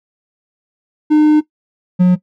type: tone pair in turn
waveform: triangle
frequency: 303.9 / 180.7 Hz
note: D#4 / F#3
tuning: -41 / -41 cents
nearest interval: major sixth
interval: 900 cents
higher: first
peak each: -4 dBFS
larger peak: neither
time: 1.1-1.41 / 1.99-2.16 s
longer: first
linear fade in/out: 20 ms
effects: noise-tail reverb RT60 0.1 s tail -17 dB re dry